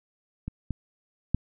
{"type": "clicks", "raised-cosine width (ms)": 5, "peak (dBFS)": [-20, -17, -10], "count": 3, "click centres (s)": [0.48, 0.707, 1.346], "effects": []}